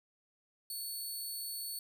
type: tone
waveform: 10% pulse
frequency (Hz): 4435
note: C#8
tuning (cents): 0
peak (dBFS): -32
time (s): 0.7-1.79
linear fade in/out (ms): 2
effects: 11-bit